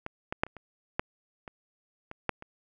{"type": "clicks", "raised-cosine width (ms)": 0.5, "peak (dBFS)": [-20, -17, -9, -30, -29, -11, -26, -25, -11, -28], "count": 10, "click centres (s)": [0.064, 0.325, 0.435, 0.466, 0.567, 0.995, 1.478, 2.114, 2.293, 2.424], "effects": []}